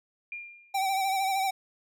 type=tone with exponential decay; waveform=sine; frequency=2401 Hz; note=D7; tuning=38 cents sharp; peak=-33 dBFS; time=0.32-0.92 s; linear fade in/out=2 ms; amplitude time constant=130 ms
type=tone with vibrato; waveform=square; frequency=773 Hz; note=G5; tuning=24 cents flat; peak=-26 dBFS; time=0.74-1.51 s; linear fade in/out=10 ms; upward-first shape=sine; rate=13 Hz; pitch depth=41 cents each way
effects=none